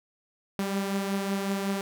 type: beating tone pair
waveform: sawtooth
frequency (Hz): 196 / 201.4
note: G3 / G3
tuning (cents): 0 / +47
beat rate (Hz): 5.4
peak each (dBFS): -24 / -31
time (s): 0.59-1.81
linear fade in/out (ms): 0
effects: none